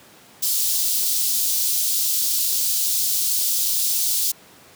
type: high-pass noise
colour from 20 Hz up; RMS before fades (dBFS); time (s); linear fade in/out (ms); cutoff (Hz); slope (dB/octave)
white; -21; 0.42-4.32; 10; 3800; 24
effects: pink hiss -48 dBFS RMS until 4.75 s + high-pass 150 Hz 12 dB/octave